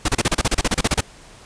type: noise bursts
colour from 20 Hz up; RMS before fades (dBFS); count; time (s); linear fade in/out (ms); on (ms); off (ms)
pink; -17; 15; 0.05-1.008; 5; 34; 32
effects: pink hiss -45 dBFS RMS until 1.45 s + resampled to 22050 Hz

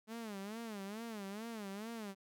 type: tone with vibrato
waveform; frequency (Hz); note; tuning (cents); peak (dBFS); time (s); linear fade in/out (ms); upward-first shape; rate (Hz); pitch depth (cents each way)
sawtooth; 212.6; G#3; +41; -39; 0.07-2.15; 50; sine; 2.3; 160
effects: none

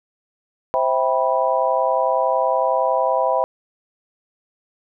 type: chord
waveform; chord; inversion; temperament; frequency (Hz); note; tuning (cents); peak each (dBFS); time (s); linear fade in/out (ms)
sine; C major seventh; none; just; 523.3 / 654.1 / 784.9 / 981.1; C5 / E5 / G5 / B5; 0 / -14 / +2 / -12; -21 / -21 / -23 / -21; 0.74-3.44; 0
effects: none

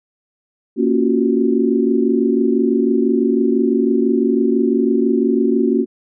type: chord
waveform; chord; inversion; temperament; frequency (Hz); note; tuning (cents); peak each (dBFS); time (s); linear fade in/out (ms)
sine; Gb major seventh; first; equal with one note detuned; 233.1 / 277.2 / 349.2 / 375.2; Bb3 / Db4 / F4 / Gb4; 0 / 0 / 0 / +24; -17 / -18 / -20 / -18; 0.76-5.86; 50
effects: none

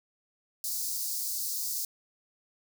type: high-pass noise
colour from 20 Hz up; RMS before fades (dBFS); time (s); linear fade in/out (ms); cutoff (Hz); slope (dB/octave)
white; -33; 0.64-1.85; 2; 4400; 48
effects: none

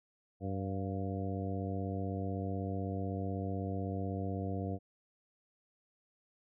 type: harmonic tone with a mistuned harmonic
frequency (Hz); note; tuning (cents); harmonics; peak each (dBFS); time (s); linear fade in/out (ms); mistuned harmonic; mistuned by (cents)
96; G2; -36; 1 / 2 / 3 / 4 / 5 / 6 / 7; -37 / -40 / -42 / -47 / -44 / -49 / -45; 0.4-4.79; 50; 7; +54
effects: none

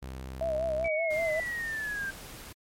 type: tone with pitch glide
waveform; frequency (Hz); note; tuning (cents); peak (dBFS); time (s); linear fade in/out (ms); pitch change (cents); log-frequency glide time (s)
sawtooth; 65.2 to 64.64; C2 to C2; -5 to -20; -34; 0.02-0.88; 10; -15; 0.39-0.69
type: tone with vibrato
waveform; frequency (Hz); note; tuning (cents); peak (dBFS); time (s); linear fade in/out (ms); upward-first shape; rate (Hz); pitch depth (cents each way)
sine; 640; D#5; +49; -27; 0.41-1.4; 2; sine; 5.2; 73
type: linear sweep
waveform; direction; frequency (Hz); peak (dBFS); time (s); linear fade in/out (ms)
sine; down; 2300 to 1568; -31; 0.84-2.11; 10
type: noise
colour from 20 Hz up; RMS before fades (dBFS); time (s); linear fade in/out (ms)
pink; -45; 1.1-2.53; 10
effects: MP3 64 kbps

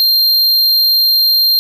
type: tone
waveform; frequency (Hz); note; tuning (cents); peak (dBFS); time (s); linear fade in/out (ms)
square; 4186; C8; 0; -9; 0-1.59; 0
effects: none

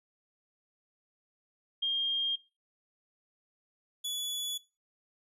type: tone pair in turn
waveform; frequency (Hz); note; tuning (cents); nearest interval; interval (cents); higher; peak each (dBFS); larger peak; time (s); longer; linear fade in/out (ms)
sine / sawtooth; 3216 / 3417; G7 / G#7; +44 / +49; minor second; 105; second; -27 / -30; first; 1.82-2.36 / 4.04-4.58; neither; 10
effects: noise-tail reverb RT60 0.3 s tail -22 dB re dry + resampled to 32000 Hz

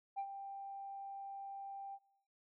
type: tone with ADSR envelope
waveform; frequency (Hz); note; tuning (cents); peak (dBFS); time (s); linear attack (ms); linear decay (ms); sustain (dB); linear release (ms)
sine; 789; G5; +11; -34; 0.16-1.99; 28; 69; -10; 52
effects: noise-tail reverb RT60 0.8 s tail -23 dB re dry + tanh soft clip ceiling -35 dBFS

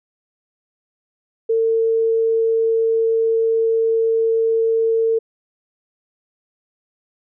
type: tone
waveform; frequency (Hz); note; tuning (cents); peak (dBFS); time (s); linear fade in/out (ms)
sine; 451.6; A4; +45; -14; 1.49-5.19; 10
effects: none

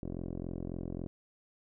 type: tone with low-pass filter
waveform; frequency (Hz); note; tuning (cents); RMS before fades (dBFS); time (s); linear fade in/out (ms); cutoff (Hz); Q
10% pulse; 43.65; F1; 0; -39; 0.03-1.07; 0; 420; 3.8
effects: none

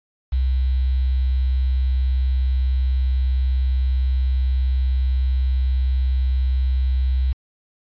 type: tone with quantisation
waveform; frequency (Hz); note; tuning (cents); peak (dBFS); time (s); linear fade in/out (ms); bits
sine; 64.6; C2; -21; -16; 0.32-7.33; 10; 7
effects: resampled to 11025 Hz

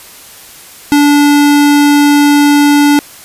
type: tone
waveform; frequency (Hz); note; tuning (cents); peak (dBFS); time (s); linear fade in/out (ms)
square; 290; D4; -22; -5; 0.92-2.99; 0
effects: white hiss -34 dBFS RMS until 3.24 s + resampled to 32000 Hz

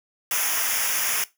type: noise with comb filter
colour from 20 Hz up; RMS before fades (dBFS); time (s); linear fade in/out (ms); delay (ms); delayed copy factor
white; -24; 0.31-1.24; 2; 0.24; -0.85
effects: noise-tail reverb RT60 0.2 s tail -18 dB re dry

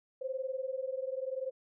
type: tone pair together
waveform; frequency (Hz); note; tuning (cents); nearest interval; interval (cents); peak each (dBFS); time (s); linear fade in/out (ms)
sine; 516.5 / 537; C5 / C5; -22 / +45; minor second; 67; -36 / -38; 0.21-1.51; 10
effects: none

